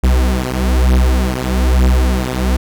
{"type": "beating tone pair", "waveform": "45% pulse", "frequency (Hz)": [63, 64.1], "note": ["B1", "C2"], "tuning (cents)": [35, -35], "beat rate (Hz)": 1.1, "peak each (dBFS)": [-13, -14], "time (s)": [0.03, 2.57], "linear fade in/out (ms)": 10, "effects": []}